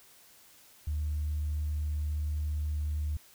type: tone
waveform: sine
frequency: 75.3 Hz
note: D2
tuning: 44 cents sharp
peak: -28 dBFS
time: 0.87-3.17 s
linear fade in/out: 5 ms
effects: tanh soft clip ceiling -25 dBFS + white hiss -58 dBFS RMS until 3.34 s